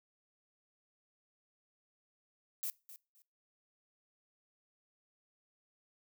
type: noise with echo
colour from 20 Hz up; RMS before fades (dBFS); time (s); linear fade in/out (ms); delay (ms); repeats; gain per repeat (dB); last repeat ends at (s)
violet; -38; 2.63-2.7; 0; 260; 2; -14; 3.22
effects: noise-tail reverb RT60 0.3 s tail -22 dB re dry